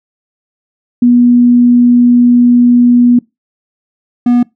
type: tone pair in turn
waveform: sine / triangle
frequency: 242.8 / 242.8 Hz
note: B3 / B3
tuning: -29 / -29 cents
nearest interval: unison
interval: 0 cents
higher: neither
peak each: -3 dBFS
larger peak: neither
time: 1.02-3.19 / 4.26-4.43 s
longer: first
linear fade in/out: 5 ms
effects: noise-tail reverb RT60 0.2 s tail -24 dB re dry